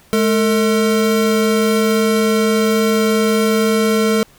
square tone pair together, 212.5 / 450.3 Hz, G#3 / A4, +40 / +40 cents, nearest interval octave + minor second, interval 1300 cents, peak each -16 dBFS, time 0.13-4.23 s, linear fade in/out 0 ms, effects pink hiss -49 dBFS RMS until 4.38 s

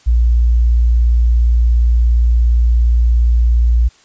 sine tone, 58.6 Hz, A#1, 10 cents sharp, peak -8 dBFS, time 0.06-3.89 s, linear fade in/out 20 ms, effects white hiss -49 dBFS RMS until 4.04 s + resampled to 16000 Hz

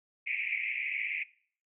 white band-pass noise, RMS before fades -34 dBFS, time 0.26-1.24 s, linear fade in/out 20 ms, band 2100 to 2500 Hz, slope 96 dB/octave, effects noise-tail reverb RT60 0.5 s tail -20 dB re dry

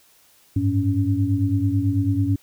sine tone cluster, 97 / 106.1 / 280.2 Hz, G2 / G#2 / C#4, -18 / +38 / +19 cents, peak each -22 dBFS, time 0.56-2.36 s, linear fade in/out 5 ms, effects white hiss -56 dBFS RMS until 2.42 s

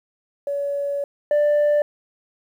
sine tone pair in turn, 567 / 589.9 Hz, C#5 / D5, +39 / +8 cents, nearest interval minor second, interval 69 cents, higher second, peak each -21 / -12 dBFS, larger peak second, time 0.47-1.04 / 1.31-1.82 s, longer first, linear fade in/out 2 ms, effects tanh soft clip ceiling -14 dBFS + 9-bit

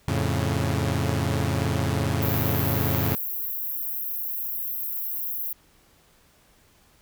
sawtooth chord, F augmented, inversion none, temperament equal, 87.31 / 110 / 138.59 Hz, F2 / A2 / C#3, 0 / 0 / 0 cents, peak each -23 dBFS, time 0.08-3.15 s, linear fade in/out 0 ms
pink high-pass noise, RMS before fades -30 dBFS, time 2.22-5.53 s, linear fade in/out 5 ms, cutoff 12000 Hz, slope 96 dB/octave
effects pink hiss -59 dBFS RMS until 7.01 s

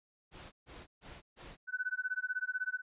pink noise bursts, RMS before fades -50 dBFS, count 4, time 0.31-1.57 s, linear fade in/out 50 ms, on 210 ms, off 140 ms
sine tone with tremolo, 1503 Hz, F#6, 27 cents sharp, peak -30 dBFS, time 1.67-2.82 s, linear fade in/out 50 ms, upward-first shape sine, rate 16 Hz, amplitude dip 100%
effects resampled to 8000 Hz

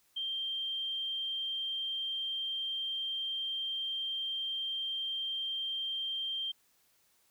sine tone, 3165 Hz, G7, 16 cents sharp, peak -33 dBFS, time 0.16-6.52 s, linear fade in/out 10 ms, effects white hiss -70 dBFS RMS until 7.3 s

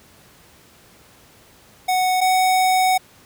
square tone pair in turn, 740 / 745.6 Hz, F#5 / F#5, 0 / +13 cents, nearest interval unison, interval 13 cents, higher second, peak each -17 / -15 dBFS, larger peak second, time 1.88-2.21 / 2.21-2.98 s, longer second, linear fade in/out 10 ms, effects pink hiss -50 dBFS RMS until 3.25 s + high-pass 60 Hz 12 dB/octave

